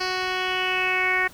10% pulse tone with low-pass filter sweep, 370 Hz, F#4, in tune, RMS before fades -24 dBFS, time 0-1.28 s, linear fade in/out 10 ms, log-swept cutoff 4400 to 2000 Hz, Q 5.5, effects pink hiss -48 dBFS RMS until 1.33 s

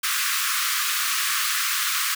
pink high-pass noise, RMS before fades -24 dBFS, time 0.03-2.15 s, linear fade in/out 10 ms, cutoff 1100 Hz, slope 96 dB/octave, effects none

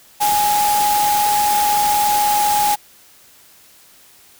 sine tone in noise, 830.6 Hz, G#5, in tune, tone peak -14 dBFS, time 0.2-2.76 s, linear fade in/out 20 ms, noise white, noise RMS -22 dBFS, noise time 0.2-2.76 s, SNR +5 dB, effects white hiss -48 dBFS RMS until 4.39 s

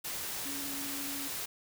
sine tone in noise, 279.4 Hz, C#4, 14 cents sharp, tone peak -42 dBFS, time 0.45-1.28 s, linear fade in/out 10 ms, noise white, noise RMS -38 dBFS, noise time 0.04-1.46 s, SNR -7 dB, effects none

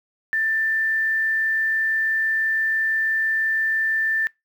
sine tone with quantisation, 1777 Hz, A6, 17 cents sharp, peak -19 dBFS, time 0.33-4.27 s, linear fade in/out 0 ms, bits 8, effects noise-tail reverb RT60 0.2 s tail -24 dB re dry

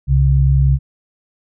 sine tone pair together, 66.59 / 136.6 Hz, C2 / C#3, +31 / -25 cents, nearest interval octave, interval 1244 cents, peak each -12 dBFS, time 0.07-0.79 s, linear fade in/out 50 ms, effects none

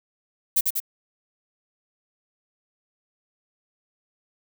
violet noise with echo, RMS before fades -19 dBFS, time 0.56-0.61 s, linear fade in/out 10 ms, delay 96 ms, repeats 2, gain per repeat -3 dB, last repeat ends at 0.802 s, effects none

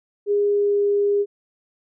sine tone with pitch glide, 409.1 to 406.5 Hz, G#4 to G#4, -26 to -37 cents, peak -16 dBFS, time 0.26-1.26 s, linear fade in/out 50 ms, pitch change -11 cents, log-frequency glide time 0.45-0.82 s, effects none

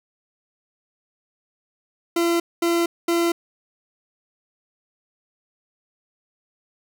40% pulse tone bursts, 340 Hz, F4, 46 cents flat, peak -17 dBFS, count 3, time 2.16-3.32 s, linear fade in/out 5 ms, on 240 ms, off 220 ms, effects none

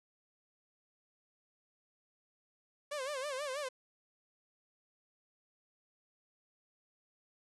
sawtooth tone with vibrato, 554.4 Hz, C#5, in tune, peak -33 dBFS, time 2.91-3.69 s, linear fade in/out 10 ms, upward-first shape sine, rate 6.2 Hz, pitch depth 140 cents each way, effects resampled to 24000 Hz + 10-bit

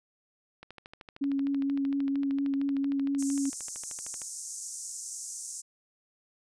click train, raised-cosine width 0.3 ms, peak -29 dBFS, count 48, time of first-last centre 0.63-4.218 s, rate 13.1 Hz
sine tone with vibrato, 277.2 Hz, C#4, in tune, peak -26 dBFS, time 1.21-3.5 s, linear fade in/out 10 ms, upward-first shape sine, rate 4.3 Hz, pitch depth 14 cents each way
pink band-pass noise, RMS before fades -40 dBFS, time 3.18-5.62 s, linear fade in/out 20 ms, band 6000 to 9200 Hz, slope 48 dB/octave
effects none

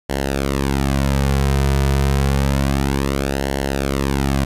sawtooth tone with flanger, 68.5 Hz, C#2, 20 cents flat, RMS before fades -18 dBFS, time 0.09-4.45 s, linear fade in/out 10 ms, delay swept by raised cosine 0.81 to 3.71 ms, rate 0.29 Hz, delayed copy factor -0.75, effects resampled to 32000 Hz + 8-bit

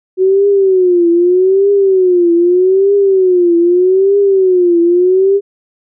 sine tone with vibrato, 370 Hz, F#4, in tune, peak -6 dBFS, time 0.17-5.41 s, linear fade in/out 50 ms, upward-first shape triangle, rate 0.81 Hz, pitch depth 160 cents each way, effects none

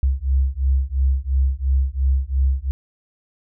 sine beating tone pair, 65.41 / 68.31 Hz, C2 / C#2, 0 / -25 cents, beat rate 2.9 Hz, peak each -19 dBFS, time 0.03-2.71 s, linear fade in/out 0 ms, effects none

